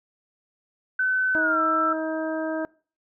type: tone with pitch glide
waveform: sine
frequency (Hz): 1516 to 1327.4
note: F#6 to E6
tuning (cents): +42 to +12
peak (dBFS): -20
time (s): 0.99-1.93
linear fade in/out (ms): 5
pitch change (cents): -230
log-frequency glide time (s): 1.37-1.61
type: harmonic tone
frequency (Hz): 317.3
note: D#4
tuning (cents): +34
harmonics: 1 / 2 / 3 / 4 / 5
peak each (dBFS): -28 / -29 / -37 / -40 / -36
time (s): 1.35-2.65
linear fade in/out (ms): 0
effects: noise-tail reverb RT60 0.4 s tail -23 dB re dry